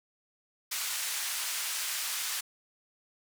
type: band-pass noise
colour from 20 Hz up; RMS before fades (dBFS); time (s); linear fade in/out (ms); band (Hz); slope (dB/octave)
white; -34; 0.71-2.41; 10; 1200 to 11000; 12
effects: none